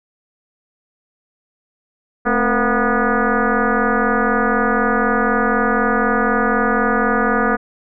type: tone with frequency modulation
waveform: sine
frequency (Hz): 502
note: B4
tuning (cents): +28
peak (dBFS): -13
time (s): 2.25-7.57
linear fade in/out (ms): 20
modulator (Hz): 240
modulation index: 4.7
effects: none